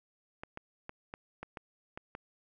clicks, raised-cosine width 0.5 ms, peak -26 dBFS, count 8, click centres 0.435 / 0.574 / 0.894 / 1.139 / 1.43 / 1.572 / 1.975 / 2.151 s, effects none

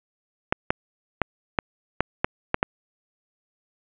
clicks, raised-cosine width 0.5 ms, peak -4 dBFS, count 8, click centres 0.525 / 0.705 / 1.217 / 1.588 / 2.006 / 2.245 / 2.544 / 2.629 s, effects resampled to 8000 Hz + 7-bit

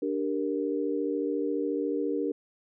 sine chord, G minor, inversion second, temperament equal, 293.7 / 392 / 466.2 Hz, D4 / G4 / Bb4, 0 / 0 / 0 cents, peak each -30 / -32 / -31 dBFS, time 0.02-2.32 s, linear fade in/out 5 ms, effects none

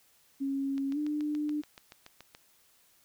sine tone with pitch glide, 273.9 to 298.7 Hz, C#4 to D4, -21 to +29 cents, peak -29 dBFS, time 0.4-1.62 s, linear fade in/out 20 ms, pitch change +150 cents, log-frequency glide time 0.92-0.98 s
click train, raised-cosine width 0.2 ms, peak -30 dBFS, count 12, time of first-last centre 0.78-2.349 s, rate 7.01 Hz
effects white hiss -65 dBFS RMS until 3.04 s

